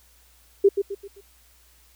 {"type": "tone with echo", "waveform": "sine", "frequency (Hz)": 398, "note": "G4", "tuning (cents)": 26, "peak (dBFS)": -11, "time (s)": [0.64, 0.69], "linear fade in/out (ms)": 10, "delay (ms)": 130, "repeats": 4, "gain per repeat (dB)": -8, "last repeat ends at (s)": 1.21, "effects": ["added 60 Hz sine -58 dBFS peak until 1.95 s", "white hiss -58 dBFS RMS until 1.95 s"]}